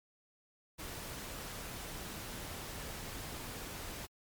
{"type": "noise", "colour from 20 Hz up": "pink", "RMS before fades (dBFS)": -44, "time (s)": [0.78, 4.07], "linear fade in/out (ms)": 20, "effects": ["MP3 96 kbps"]}